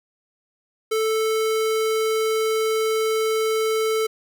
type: tone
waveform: square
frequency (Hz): 440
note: A4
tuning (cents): 0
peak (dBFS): -20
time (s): 0.91-4.07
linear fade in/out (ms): 10
effects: none